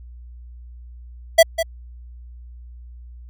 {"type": "tone with echo", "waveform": "square", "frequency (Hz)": 659.3, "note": "E5", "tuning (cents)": 0, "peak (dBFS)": -7, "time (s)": [1.38, 1.43], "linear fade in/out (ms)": 10, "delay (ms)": 200, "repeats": 1, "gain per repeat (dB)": -11, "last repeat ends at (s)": 1.63, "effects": ["added 60 Hz sine -37 dBFS peak until 3.29 s"]}